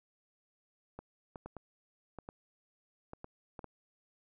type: clicks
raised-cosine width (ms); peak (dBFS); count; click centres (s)
1; -30; 10; 0.99 / 1.358 / 1.46 / 1.567 / 2.187 / 2.289 / 3.134 / 3.244 / 3.592 / 3.643
effects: none